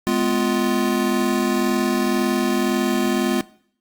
square chord, F diminished, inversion first, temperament just, 209.5 / 251.4 / 349.2 Hz, Ab3 / Cb4 / F4, +15 / +31 / 0 cents, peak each -23 dBFS, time 0.07-3.41 s, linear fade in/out 0 ms, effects noise-tail reverb RT60 0.6 s tail -20 dB re dry + Opus 48 kbps

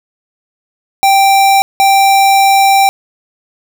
square tone pair in turn, 784 / 784 Hz, G5 / G5, 0 / 0 cents, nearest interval unison, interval 0 cents, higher neither, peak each -6 dBFS, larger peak neither, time 1.03-1.62 / 1.8-2.89 s, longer second, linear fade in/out 0 ms, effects none

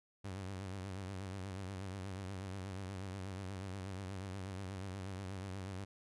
sawtooth tone with vibrato, 95.6 Hz, G2, 43 cents flat, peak -38 dBFS, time 0.24-5.85 s, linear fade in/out 10 ms, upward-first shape triangle, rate 8.3 Hz, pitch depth 99 cents each way, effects resampled to 24000 Hz

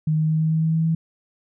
sine tone with pitch steps, 155.5 / 156.49 / 157.49 / 158.49 / 159.5 / 160.52 / 161.54 / 162.57 Hz, D#3 / D#3 / D#3 / D#3 / D#3 / E3 / E3 / E3, -1 / +10 / +21 / +32 / +43 / -46 / -35 / -24 cents, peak -17 dBFS, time 0.07-0.95 s, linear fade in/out 5 ms, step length 110 ms, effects none

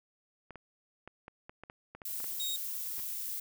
clicks, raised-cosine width 0.5 ms, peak -31 dBFS, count 11, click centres 0.507 / 0.557 / 1.076 / 1.281 / 1.495 / 1.636 / 1.699 / 1.95 / 2.018 / 2.203 / 2.243 s
violet noise, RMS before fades -38 dBFS, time 2.05-3.4 s, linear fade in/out 5 ms
sawtooth tone, 3752 Hz, A#7, 11 cents sharp, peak -31 dBFS, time 2.4-2.56 s, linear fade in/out 0 ms
pink noise with exponential growth, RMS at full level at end -45 dBFS, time 2.91-3 s, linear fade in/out 0 ms, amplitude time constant 19 ms
effects none

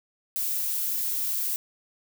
violet noise, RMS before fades -28 dBFS, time 0.36-1.56 s, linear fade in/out 0 ms, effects none

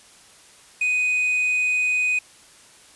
triangle tone with quantisation, 2494 Hz, D#7, 3 cents sharp, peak -17 dBFS, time 0.81-2.19 s, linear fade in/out 5 ms, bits 7, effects white hiss -50 dBFS RMS until 2.95 s + resampled to 24000 Hz

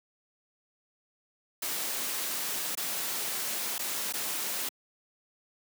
white noise with dropouts, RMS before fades -33 dBFS, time 1.62-4.69 s, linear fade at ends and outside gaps 5 ms, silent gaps 2.752-2.773 / 3.782-3.791 / 4.126-4.136 s, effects high-pass 200 Hz 12 dB/octave

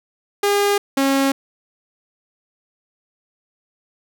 sawtooth tone pair in turn, 405.7 / 272.7 Hz, G#4 / C#4, -41 / -28 cents, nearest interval perfect fifth, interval 687 cents, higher first, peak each -11 dBFS, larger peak neither, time 0.43-0.78 / 0.97-1.32 s, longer neither, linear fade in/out 5 ms, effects none

